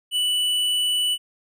sine tone with hard clipping, 2967 Hz, F#7, 4 cents sharp, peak -21 dBFS, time 0.11-1.18 s, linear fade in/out 50 ms, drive 9 dB, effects none

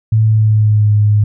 sine tone with pitch glide, 110 to 104.85 Hz, A2 to G#2, 0 to +17 cents, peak -7 dBFS, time 0.12-1.24 s, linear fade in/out 5 ms, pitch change -83 cents, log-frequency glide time 0.23-0.92 s, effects none

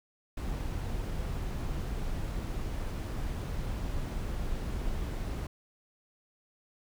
brown noise, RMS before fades -34 dBFS, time 0.37-5.47 s, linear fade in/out 5 ms, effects none

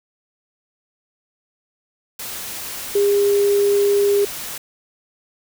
sine tone in noise, 404.7 Hz, G#4, 45 cents flat, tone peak -13 dBFS, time 2.95-4.25 s, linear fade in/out 5 ms, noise white, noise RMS -30 dBFS, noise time 2.19-4.58 s, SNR +14 dB, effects none

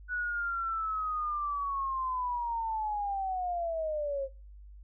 sine linear sweep, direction down, 1482 to 532 Hz, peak -30 dBFS, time 0.08-4.29 s, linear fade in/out 50 ms, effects noise-tail reverb RT60 0.4 s tail -25 dB re dry + added 50 Hz sine -47 dBFS peak until 4.83 s

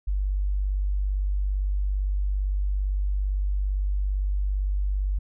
sine tone, 48.84 Hz, G1, 6 cents flat, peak -22 dBFS, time 0.07-5.19 s, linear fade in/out 10 ms, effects none

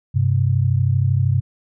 sine tone pair together, 98 / 130.81 Hz, G2 / C3, 0 / 0 cents, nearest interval perfect fourth, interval 500 cents, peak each -17 dBFS, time 0.14-1.41 s, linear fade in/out 20 ms, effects none

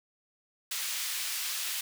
pink high-pass noise, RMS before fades -34 dBFS, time 0.71-1.81 s, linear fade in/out 5 ms, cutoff 2500 Hz, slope 12 dB/octave, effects none

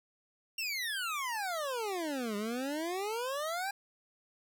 25% pulse exponential two-way sweep, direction down then up, 2797 to 200.8 to 813 Hz, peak -30 dBFS, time 0.58-3.71 s, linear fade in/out 5 ms, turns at 2.36 s, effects none

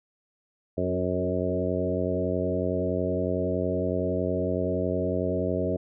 harmonic tone with a mistuned harmonic, 90.8 Hz, F#2, 32 cents flat, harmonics 1 / 2 / 3 / 4 / 5 / 6 / 7, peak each -32 / -32 / -32 / -32 / -32 / -32 / -32 dBFS, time 0.77-5.77 s, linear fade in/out 10 ms, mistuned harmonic 4, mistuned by +15 cents, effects none

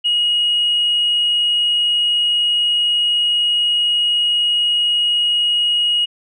sine tone, 2889 Hz, F#7, 42 cents flat, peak -12 dBFS, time 0.04-6.06 s, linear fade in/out 20 ms, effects tanh soft clip ceiling -10 dBFS

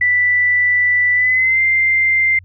sine tone with pitch glide, 1975.5 to 2091 Hz, B6 to C7, 0 to -2 cents, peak -11 dBFS, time 0.01-2.39 s, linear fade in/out 5 ms, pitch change +98 cents, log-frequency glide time 1.14-1.61 s, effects added 91 Hz sine -39 dBFS peak until 2.44 s

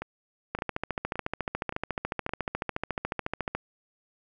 two click trains, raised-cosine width 0.5 ms, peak -14 / -19 dBFS, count 43 / 5, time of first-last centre 0.55-3.55 / 0.02-2.293 s, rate 14 / 1.76 Hz, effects none

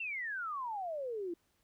sine exponential sweep, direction down, 2761 to 329.6 Hz, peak -36 dBFS, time 0-1.34 s, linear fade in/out 5 ms, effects pink hiss -75 dBFS RMS until 1.63 s

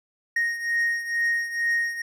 triangle beating tone pair, 1864.7 / 1866.9 Hz, A#6 / A#6, 0 / +2 cents, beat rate 2.2 Hz, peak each -22 / -27 dBFS, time 0.36-2.02 s, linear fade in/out 5 ms, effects none

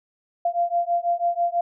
sine beating tone pair, 689 / 695.1 Hz, F5 / F5, -24 / -8 cents, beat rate 6.1 Hz, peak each -23 dBFS, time 0.45-1.61 s, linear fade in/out 5 ms, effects none

